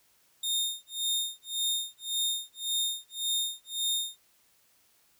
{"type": "tone with tremolo", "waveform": "sawtooth", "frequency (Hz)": 3664, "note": "A#7", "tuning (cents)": -31, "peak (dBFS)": -23, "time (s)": [0.43, 4.17], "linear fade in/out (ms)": 5, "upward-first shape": "sine", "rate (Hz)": 1.8, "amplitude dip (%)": 100, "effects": ["white hiss -66 dBFS RMS until 5.19 s"]}